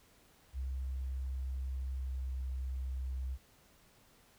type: tone with pitch glide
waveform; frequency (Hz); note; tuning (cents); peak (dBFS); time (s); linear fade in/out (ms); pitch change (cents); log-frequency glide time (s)
sine; 65.6 to 65.03; C2 to C2; +5 to -10; -34; 0.53-3.38; 50; -15; 1.96-2.22
effects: tanh soft clip ceiling -31 dBFS + pink hiss -65 dBFS RMS until 4.38 s